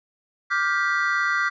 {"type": "chord", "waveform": "triangle", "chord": "G dominant seventh", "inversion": "second", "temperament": "just", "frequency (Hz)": [1176, 1411.2, 1568, 1960], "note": ["D6", "F6", "G6", "B6"], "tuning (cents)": [2, 18, 0, -14], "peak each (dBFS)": -24, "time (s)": [0.5, 1.5], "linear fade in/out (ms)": 20, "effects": ["resampled to 16000 Hz"]}